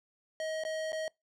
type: tone with dropouts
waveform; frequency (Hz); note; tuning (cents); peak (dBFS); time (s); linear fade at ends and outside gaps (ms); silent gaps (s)
square; 632; D#5; +27; -34; 0.4-1.08; 1; 0.637-0.65 / 0.921-0.929
effects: noise-tail reverb RT60 0.2 s tail -25 dB re dry + low-pass 7000 Hz 12 dB/octave